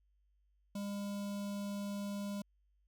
square tone with notch filter, 201.8 Hz, G#3, 49 cents flat, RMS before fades -40 dBFS, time 0.75-2.42 s, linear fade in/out 5 ms, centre 1800 Hz, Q 1.2, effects added 50 Hz sine -70 dBFS peak until 2.87 s

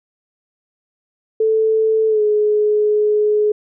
sine tone with pitch glide, 440 to 421.8 Hz, A4 to G#4, 0 to +27 cents, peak -12 dBFS, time 1.4-3.52 s, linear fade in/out 5 ms, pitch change -73 cents, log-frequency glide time 2.08-2.22 s, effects none

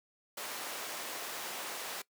pink high-pass noise, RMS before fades -41 dBFS, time 0.37-2.02 s, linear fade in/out 5 ms, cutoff 520 Hz, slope 12 dB/octave, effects noise-tail reverb RT60 0.1 s tail -20 dB re dry

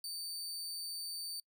sawtooth tone, 4583 Hz, D8, 43 cents flat, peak -37 dBFS, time 0.04-1.4 s, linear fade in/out 2 ms, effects noise-tail reverb RT60 0.1 s tail -25 dB re dry

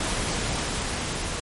pink noise with level ramp, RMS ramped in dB -26 to -30 dBFS, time 0-1.4 s, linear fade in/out 5 ms, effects MP3 48 kbps

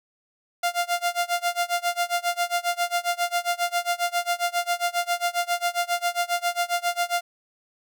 sawtooth tone with tremolo, 698.5 Hz, F5, in tune, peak -16 dBFS, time 0.63-7.21 s, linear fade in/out 5 ms, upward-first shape sine, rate 7.4 Hz, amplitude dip 95%, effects none

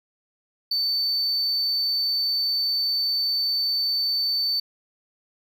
triangle tone, 4535 Hz, C#8, 39 cents sharp, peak -20 dBFS, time 0.71-4.6 s, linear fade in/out 5 ms, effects none

